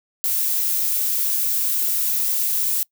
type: noise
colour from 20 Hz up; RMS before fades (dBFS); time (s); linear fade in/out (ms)
violet; -21; 0.24-2.83; 0
effects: noise-tail reverb RT60 0.1 s tail -24 dB re dry